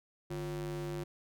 square ring-modulated tone, 100.3 Hz, G2, 40 cents sharp, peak -34 dBFS, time 0.3-1.04 s, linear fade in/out 10 ms, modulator 250 Hz, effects none

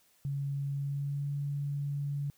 sine tone with pitch glide, 140 to 142.69 Hz, C#3 to D3, +18 to -50 cents, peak -31 dBFS, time 0.25-2.3 s, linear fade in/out 0 ms, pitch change +32 cents, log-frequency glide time 0.72-1.3 s, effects white hiss -67 dBFS RMS until 2.37 s

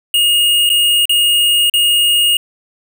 square tone with dropouts, 2856 Hz, F7, 38 cents sharp, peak -10 dBFS, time 0.14-2.37 s, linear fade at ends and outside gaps 2 ms, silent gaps 0.692-0.7 / 1.055-1.094 / 1.698-1.738 s, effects none

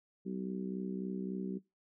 harmonic tone, 63.6 Hz, C2, 48 cents flat, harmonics 3 / 4 / 5 / 6 / 7, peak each -38 / -44 / -46 / -43 / -56 dBFS, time 0.25-1.59 s, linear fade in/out 20 ms, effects noise-tail reverb RT60 0.2 s tail -19 dB re dry

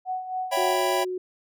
sine tone with tremolo, 743 Hz, F#5, 7 cents sharp, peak -25 dBFS, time 0.05-0.79 s, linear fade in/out 50 ms, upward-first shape sine, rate 3.7 Hz, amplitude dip 65%
square chord, C# half-diminished seventh, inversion none, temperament equal, 554.4 / 659.3 / 784 / 987.8 Hz, C#5 / E5 / G5 / B5, 0 / 0 / 0 / 0 cents, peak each -29 dBFS, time 0.51-1.05 s, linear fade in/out 20 ms
sine tone, 366.8 Hz, F#4, 15 cents flat, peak -27 dBFS, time 0.57-1.18 s, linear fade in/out 5 ms
effects none

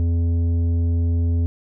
triangle tone with tanh clipping, 84.6 Hz, E2, 45 cents sharp, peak -18 dBFS, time 0-1.46 s, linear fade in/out 0 ms, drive 13 dB, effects none

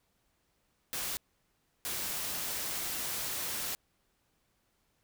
white noise bursts at uneven times, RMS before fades -36 dBFS, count 2, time 0.93-1.17 / 1.85-3.75 s, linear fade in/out 0 ms, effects pink hiss -75 dBFS RMS until 5.03 s

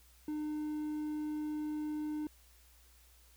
triangle tone, 302.9 Hz, D#4, 46 cents flat, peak -33 dBFS, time 0.28-2.27 s, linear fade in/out 2 ms, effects added 60 Hz sine -62 dBFS peak until 3.36 s + white hiss -65 dBFS RMS until 3.36 s

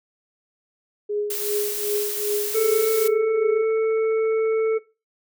sine tone with tremolo, 415.3 Hz, G#4, in tune, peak -20 dBFS, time 1.09-3.63 s, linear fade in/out 10 ms, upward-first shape triangle, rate 2.6 Hz, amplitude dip 85%
blue noise, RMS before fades -28 dBFS, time 1.3-3.08 s, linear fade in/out 5 ms
harmonic tone, 442.7 Hz, A4, 11 cents sharp, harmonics 1 / 3 / 5, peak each -17 / -35 / -36 dBFS, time 2.54-4.79 s, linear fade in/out 20 ms
effects noise-tail reverb RT60 0.3 s tail -19 dB re dry

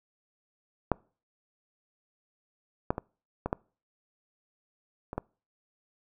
clicks, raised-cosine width 1 ms, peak -9 / -11 / -18 / -16 / -13 / -23 / -16 dBFS, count 7, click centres 0.917 / 2.905 / 2.981 / 3.46 / 3.529 / 5.131 / 5.18 s, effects noise-tail reverb RT60 0.4 s tail -26 dB re dry

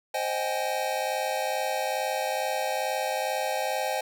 square chord, Ab major seventh, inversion first, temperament equal with one note detuned, 523.3 / 622.3 / 768.3 / 830.6 Hz, C5 / Eb5 / G5 / Ab5, 0 / 0 / -35 / 0 cents, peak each -33 dBFS, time 0.14-4.01 s, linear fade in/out 5 ms, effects none

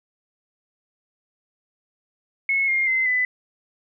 sine tone with pitch steps, 2187 / 2124 / 2062 / 2002 Hz, C#7 / C7 / C7 / B6, -24 / +25 / -26 / +23 cents, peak -18 dBFS, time 2.49-3.25 s, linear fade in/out 2 ms, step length 190 ms, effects none

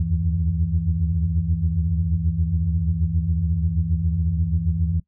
sine tone cluster, 76.5 / 83.1 / 91 / 164.4 Hz, D#2 / E2 / F#2 / E3, -29 / +15 / -28 / -4 cents, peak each -24 dBFS, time 0-5 s, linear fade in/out 5 ms, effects noise-tail reverb RT60 0.1 s tail -21 dB re dry + tanh soft clip ceiling -9 dBFS

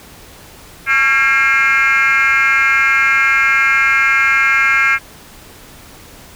sine tone with frequency modulation, 1878 Hz, A#6, 12 cents sharp, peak -8 dBFS, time 0.86-4.99 s, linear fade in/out 50 ms, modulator 256 Hz, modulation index 2.2, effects tanh soft clip ceiling -6 dBFS + pink hiss -39 dBFS RMS until 6.35 s

